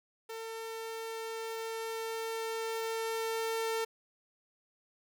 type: tone with level ramp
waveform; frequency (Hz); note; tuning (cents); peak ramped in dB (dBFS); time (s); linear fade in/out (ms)
sawtooth; 450.4; A4; +40; -36 to -27; 0.29-3.85; 10
effects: none